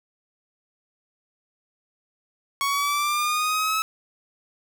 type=linear sweep; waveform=sawtooth; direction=up; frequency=1108 to 1300 Hz; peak=-18 dBFS; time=2.61-3.82 s; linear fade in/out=0 ms; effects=none